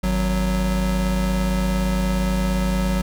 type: tone pair together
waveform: square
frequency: 52.03 / 185 Hz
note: G#1 / F#3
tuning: +4 / 0 cents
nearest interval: octave + minor seventh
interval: 2196 cents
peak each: -22 dBFS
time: 0.03-3.02 s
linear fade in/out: 10 ms
effects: none